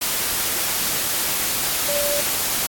sine tone in noise, 579 Hz, D5, 25 cents flat, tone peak -22 dBFS, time 1.88-2.21 s, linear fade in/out 10 ms, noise white, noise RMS -22 dBFS, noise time 0.01-2.67 s, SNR -3 dB, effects AAC 64 kbps

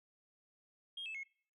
sine tone with pitch steps, 3241 / 2621 / 2171 Hz, G#7 / E7 / C#7, -43 / -11 / -37 cents, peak -40 dBFS, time 0.97-1.234 s, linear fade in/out 5 ms, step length 88 ms, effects noise-tail reverb RT60 0.5 s tail -22 dB re dry + tanh soft clip ceiling -38 dBFS

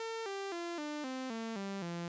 sawtooth tone with pitch steps, 452.3 / 393.8 / 342.8 / 298.4 / 259.8 / 226.2 / 196.88 / 171.39 Hz, A4 / G4 / F4 / D4 / C4 / A3 / G3 / F3, +48 / +8 / -32 / +28 / -12 / +48 / +8 / -32 cents, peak -34 dBFS, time 0-2.08 s, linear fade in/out 2 ms, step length 260 ms, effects resampled to 16000 Hz + 12-bit

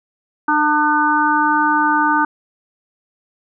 harmonic tone with a mistuned harmonic, 299.9 Hz, D4, 36 cents sharp, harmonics 1 / 3 / 4 / 5, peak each -20 / -16 / -19 / -18 dBFS, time 0.48-2.25 s, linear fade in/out 5 ms, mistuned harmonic 4, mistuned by +17 cents, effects none

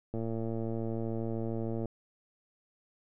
click train, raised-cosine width 2 ms, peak -23 dBFS, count 195, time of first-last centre 0.14-1.857 s, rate 113 Hz, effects none

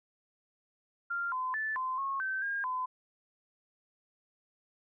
sine tone with pitch steps, 1392 / 1023 / 1751 / 1032 / 1091 / 1545 / 1617 / 1017 Hz, F6 / C6 / A6 / C6 / C#6 / G6 / G#6 / C6, -6 / -39 / -9 / -24 / -28 / -26 / -47 / -50 cents, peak -31 dBFS, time 1.1-2.86 s, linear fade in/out 10 ms, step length 220 ms, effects none

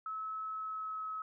sine tone with pitch glide, 1295 to 1284.6 Hz, E6 to E6, -31 to -45 cents, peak -37 dBFS, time 0.06-1.22 s, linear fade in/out 2 ms, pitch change -14 cents, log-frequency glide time 0.45-1.06 s, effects none

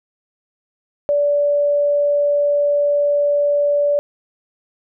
sine tone, 579 Hz, D5, 25 cents flat, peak -13 dBFS, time 1.09-3.99 s, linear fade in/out 0 ms, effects none

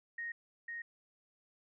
sine tone with echo, 1864.7 Hz, A#6, in tune, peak -38 dBFS, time 0.18-0.32 s, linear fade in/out 5 ms, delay 500 ms, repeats 1, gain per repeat -2 dB, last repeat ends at 0.82 s, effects none

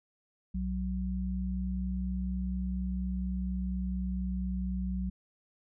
sine tone pair together, 62.2 / 186.39 Hz, B1 / F#3, +13 / +13 cents, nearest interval octave + perfect fifth, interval 1900 cents, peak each -33 / -33 dBFS, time 0.54-5.1 s, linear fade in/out 10 ms, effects none

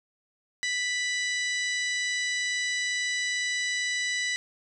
harmonic tone, 987.8 Hz, B5, in tune, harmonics 2 / 3 / 4 / 5 / 6 / 7 / 8 / 9, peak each -28 / -38 / -34 / -42 / -38 / -47 / -40 / -51 dBFS, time 0.63-4.36 s, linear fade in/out 0 ms, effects none

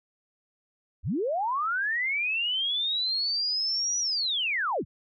sine linear two-way sweep, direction up then down, 44.71 to 5900 to 44.71 Hz, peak -25 dBFS, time 1.03-4.85 s, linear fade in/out 50 ms, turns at 3.99 s, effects none

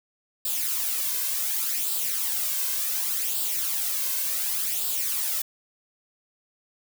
blue noise with flanger, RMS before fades -27 dBFS, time 0.45-5.42 s, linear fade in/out 5 ms, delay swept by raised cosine 0.24 to 1.94 ms, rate 0.68 Hz, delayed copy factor +0.6, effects none

